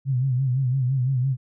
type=tone with vibrato; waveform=sine; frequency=129.9 Hz; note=C3; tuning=12 cents flat; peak=-19 dBFS; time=0.05-1.37 s; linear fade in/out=50 ms; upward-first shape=sine; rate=5.9 Hz; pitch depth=94 cents each way; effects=none